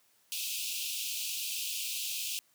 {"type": "high-pass noise", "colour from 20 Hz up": "pink", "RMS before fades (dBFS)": -36, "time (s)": [0.32, 2.39], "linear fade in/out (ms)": 0, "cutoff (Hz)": 2500, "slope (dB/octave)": 96, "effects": ["white hiss -68 dBFS RMS until 2.54 s", "high-pass 100 Hz 12 dB/octave"]}